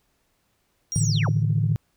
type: tone with exponential decay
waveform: triangle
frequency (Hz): 5700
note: F8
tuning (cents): +34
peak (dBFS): -24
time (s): 0.92-1.43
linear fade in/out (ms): 0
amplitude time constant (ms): 110
type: linear sweep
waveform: sine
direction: down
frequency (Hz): 9470 to 50.8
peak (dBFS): -27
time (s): 0.95-1.3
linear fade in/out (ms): 5
type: chord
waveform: sine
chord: A suspended fourth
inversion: none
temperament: equal with one note detuned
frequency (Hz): 110 / 146.83 / 161.42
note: A2 / D3 / E3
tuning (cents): 0 / 0 / -36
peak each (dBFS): -21 / -23 / -25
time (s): 0.96-1.76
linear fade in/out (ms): 0
effects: tanh soft clip ceiling -10 dBFS + pink hiss -69 dBFS RMS until 1.96 s